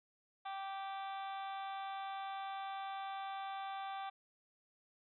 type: harmonic tone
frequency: 390 Hz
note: G4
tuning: 9 cents flat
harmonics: 2 / 3 / 4 / 5 / 6 / 7 / 8 / 9 / 10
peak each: -42 / -48 / -54 / -60 / -57 / -63 / -63 / -56 / -66 dBFS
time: 0.45-4.1 s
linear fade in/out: 10 ms
effects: none

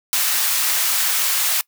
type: high-pass noise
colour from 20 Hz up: white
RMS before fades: -19 dBFS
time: 0.13-1.61 s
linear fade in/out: 0 ms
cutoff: 950 Hz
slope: 12 dB/octave
effects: noise-tail reverb RT60 0.1 s tail -23 dB re dry

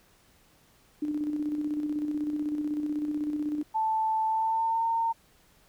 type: tone with tremolo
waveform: sine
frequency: 298.7 Hz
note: D4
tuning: 29 cents sharp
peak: -26 dBFS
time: 1.02-3.63 s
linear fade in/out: 5 ms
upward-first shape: square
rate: 16 Hz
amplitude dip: 40%
type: tone with pitch glide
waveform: sine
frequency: 880 to 913.1 Hz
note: A5 to A#5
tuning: 0 to -36 cents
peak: -24 dBFS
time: 3.74-5.13 s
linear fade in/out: 20 ms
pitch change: +64 cents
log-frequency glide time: 4.27-4.86 s
effects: pink hiss -62 dBFS RMS until 5.68 s

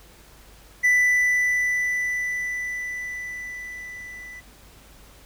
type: tone with level ramp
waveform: triangle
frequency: 1985 Hz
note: B6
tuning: 8 cents sharp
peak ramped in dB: -13 to -36 dBFS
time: 0.83-4.41 s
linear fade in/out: 20 ms
effects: added 50 Hz sine -51 dBFS peak until 5.25 s + pink hiss -51 dBFS RMS until 5.25 s

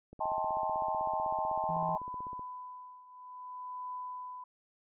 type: click train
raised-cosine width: 2 ms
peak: -36 dBFS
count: 37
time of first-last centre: 0.13-2.394 s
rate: 15.9 Hz
type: chord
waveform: sine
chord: A half-diminished seventh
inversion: second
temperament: just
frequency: 633.6 / 792 / 880 / 1056 Hz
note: Eb5 / G5 / A5 / C6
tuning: +31 / +18 / 0 / +16 cents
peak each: -37 / -36 / -34 / -38 dBFS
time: 0.2-1.98 s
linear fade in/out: 10 ms
type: tone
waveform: triangle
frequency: 166.7 Hz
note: E3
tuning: 20 cents sharp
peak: -36 dBFS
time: 1.69-1.95 s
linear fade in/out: 0 ms
type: tone with tremolo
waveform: sine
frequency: 1000 Hz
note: B5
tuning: 21 cents sharp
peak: -37 dBFS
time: 1.74-4.44 s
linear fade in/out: 5 ms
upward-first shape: triangle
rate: 0.57 Hz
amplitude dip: 85%
effects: none

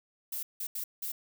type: noise bursts at uneven times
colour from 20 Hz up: violet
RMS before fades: -36 dBFS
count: 4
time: 0.32-0.43 / 0.6-0.67 / 0.75-0.84 / 1.02-1.12 s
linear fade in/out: 5 ms
effects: none

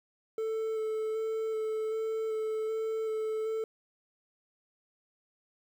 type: tone with vibrato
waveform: triangle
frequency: 439.8 Hz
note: A4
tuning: 1 cent flat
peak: -28 dBFS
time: 0.38-3.64 s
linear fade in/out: 2 ms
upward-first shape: square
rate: 1.3 Hz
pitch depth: 10 cents each way
effects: 10-bit

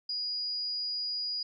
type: tone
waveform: sine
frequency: 4893 Hz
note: D#8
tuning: 30 cents flat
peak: -31 dBFS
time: 0.09-1.43 s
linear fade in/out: 5 ms
effects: none

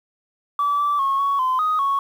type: tone with pitch steps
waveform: sine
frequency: 1153 / 1162 / 1092 / 1116 / 1028 / 1249 / 1107 Hz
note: D6 / D6 / C#6 / C#6 / C6 / D#6 / C#6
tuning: -32 / -19 / -26 / +11 / -31 / +6 / -3 cents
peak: -16 dBFS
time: 0.59-1.99 s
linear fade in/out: 2 ms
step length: 200 ms
effects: tanh soft clip ceiling -14 dBFS + 8-bit

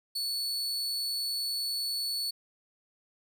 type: tone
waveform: 40% pulse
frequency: 4435 Hz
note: C#8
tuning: in tune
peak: -29 dBFS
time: 0.15-2.31 s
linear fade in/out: 10 ms
effects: none

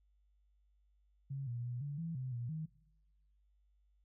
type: tone with pitch steps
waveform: sine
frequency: 136.9 / 119.7 / 122.1 / 143.6 / 165.5 / 129 / 119.8 / 157.4 Hz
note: C#3 / A#2 / B2 / D3 / E3 / C3 / A#2 / D#3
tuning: -21 / +46 / -19 / -39 / +7 / -24 / +48 / +20 cents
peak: -38 dBFS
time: 1.3-2.66 s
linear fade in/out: 10 ms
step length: 170 ms
effects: noise-tail reverb RT60 1.0 s tail -23 dB re dry + added 50 Hz sine -69 dBFS peak until 4.04 s

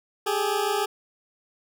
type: tone pair together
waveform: 20% pulse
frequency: 397.9 / 424.6 Hz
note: G4 / G#4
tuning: +26 / +38 cents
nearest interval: minor second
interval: 112 cents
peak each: -21 dBFS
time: 0.26-0.86 s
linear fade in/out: 10 ms
effects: none

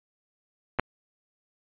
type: clicks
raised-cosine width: 0.5 ms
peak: -14 / -7 dBFS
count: 2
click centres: 0.788 / 0.796 s
effects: resampled to 8000 Hz

